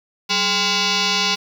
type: tone with frequency modulation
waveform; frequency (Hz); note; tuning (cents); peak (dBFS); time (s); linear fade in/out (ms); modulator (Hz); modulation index
sine; 800; G5; +35; -16; 0.29-1.36; 20; 611; 7.8
effects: 7-bit